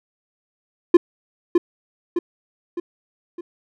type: tone with echo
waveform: triangle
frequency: 347.6 Hz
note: F4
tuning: 8 cents flat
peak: -3 dBFS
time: 0.94-0.97 s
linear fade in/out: 5 ms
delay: 610 ms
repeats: 4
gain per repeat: -6 dB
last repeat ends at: 3.41 s
effects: none